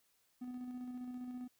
triangle tone with tremolo, 249.2 Hz, B3, 16 cents sharp, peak -39 dBFS, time 0.41-1.48 s, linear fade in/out 10 ms, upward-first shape square, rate 15 Hz, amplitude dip 30%, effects white hiss -75 dBFS RMS until 1.59 s

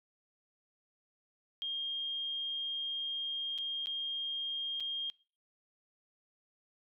sine tone with dropouts, 3222 Hz, G7, 47 cents sharp, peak -34 dBFS, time 1.62-5.1 s, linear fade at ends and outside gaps 0 ms, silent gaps 3.579-3.585 / 3.859-3.87 / 4.8-4.805 s, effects noise-tail reverb RT60 0.4 s tail -23 dB re dry

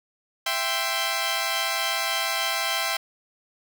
10% pulse chord, C major, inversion first, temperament equal with one note detuned, 662.3 / 784 / 1046.5 Hz, E5 / G5 / C6, +8 / 0 / 0 cents, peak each -20 dBFS, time 0.46-2.97 s, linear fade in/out 5 ms, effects none

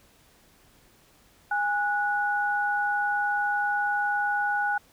sine tone pair together, 821 / 1469.2 Hz, G#5 / F#6, -20 / -13 cents, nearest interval minor seventh, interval 1007 cents, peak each -26 / -26 dBFS, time 1.51-4.78 s, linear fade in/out 5 ms, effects pink hiss -59 dBFS RMS until 4.92 s

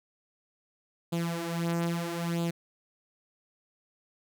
sawtooth tone with flanger, 169.2 Hz, E3, 45 cents sharp, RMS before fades -31 dBFS, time 1.12-2.51 s, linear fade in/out 10 ms, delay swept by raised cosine 0.26 to 6.06 ms, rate 0.77 Hz, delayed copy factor +0.7, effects none

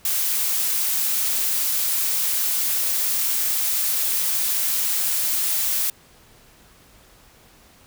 blue noise, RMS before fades -22 dBFS, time 0.05-5.9 s, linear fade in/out 2 ms, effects pink hiss -52 dBFS RMS until 7.86 s

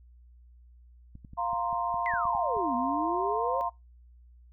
clicks, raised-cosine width 5 ms, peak -34 dBFS, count 10, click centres 1.154 / 1.248 / 1.334 / 1.532 / 1.729 / 1.943 / 2.138 / 2.254 / 2.351 / 2.568 s
sine chord, F suspended fourth, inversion none, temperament equal, 698.5 / 932.3 / 1046.5 Hz, F5 / Bb5 / C6, 0 / 0 / 0 cents, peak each -32 dBFS, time 1.37-3.7 s, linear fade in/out 20 ms
sine exponential two-way sweep, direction down then up, 2100 to 240 to 555 Hz, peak -30 dBFS, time 2.06-3.61 s, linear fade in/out 0 ms, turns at 2.75 s
effects noise-tail reverb RT60 0.2 s tail -22 dB re dry + added 60 Hz sine -52 dBFS peak until 4.52 s

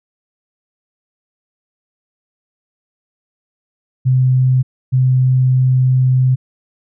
sine tone pair in turn, 128.8 / 128.8 Hz, C3 / C3, -27 / -27 cents, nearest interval unison, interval 0 cents, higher neither, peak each -9 dBFS, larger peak neither, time 4.05-4.63 / 4.92-6.36 s, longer second, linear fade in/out 20 ms, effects none

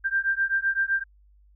sine beating tone pair, 1579 / 1586.8 Hz, G6 / G6, +12 / +21 cents, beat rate 7.8 Hz, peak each -25 dBFS, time 0.04-1.04 s, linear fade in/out 20 ms, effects added 50 Hz sine -54 dBFS peak until 1.55 s

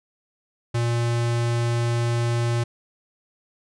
square tone, 118.2 Hz, A#2, 24 cents sharp, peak -21 dBFS, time 0.74-2.64 s, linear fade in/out 10 ms, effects resampled to 22050 Hz

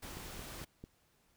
pink noise, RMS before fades -47 dBFS, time 0.02-0.65 s, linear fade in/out 10 ms
click train, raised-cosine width 3 ms, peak -34 dBFS, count 4, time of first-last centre 0.17-0.84 s, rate 4.48 Hz
effects pink hiss -72 dBFS RMS until 1.36 s

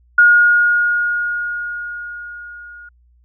sine tone with level ramp, 1434 Hz, F6, 45 cents sharp, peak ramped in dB -5 to -35 dBFS, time 0.18-2.89 s, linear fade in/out 5 ms, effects added 60 Hz sine -50 dBFS peak until 3.24 s

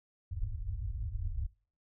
pink low-pass noise, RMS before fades -36 dBFS, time 0.31-1.47 s, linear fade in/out 10 ms, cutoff 110 Hz, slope 96 dB/octave, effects noise-tail reverb RT60 0.4 s tail -23 dB re dry

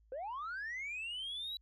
sine linear sweep, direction up, 488.7 to 3951 Hz, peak -37 dBFS, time 0.12-1.57 s, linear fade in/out 2 ms, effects tanh soft clip ceiling -37 dBFS + added 54 Hz sine -64 dBFS peak until 1.61 s

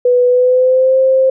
sine tone with pitch glide, 493.9 to 526.3 Hz, B4 to C5, 0 to +10 cents, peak -7 dBFS, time 0.05-1.3 s, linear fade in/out 5 ms, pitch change +110 cents, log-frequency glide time 0.27-0.97 s, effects none

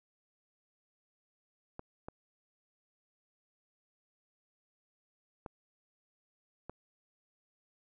clicks, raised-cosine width 1 ms, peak -28 dBFS, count 4, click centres 1.794 / 2.085 / 5.462 / 6.696 s, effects none

